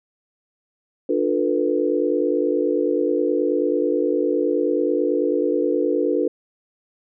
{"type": "chord", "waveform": "sine", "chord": "B half-diminished seventh", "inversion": "first", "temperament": "just", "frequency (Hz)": [296.3, 355.6, 444.5, 493.9], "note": ["D4", "F4", "A4", "B4"], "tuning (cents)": [15, 31, 18, 0], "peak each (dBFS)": -23, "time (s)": [1.09, 6.28], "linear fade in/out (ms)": 5, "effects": []}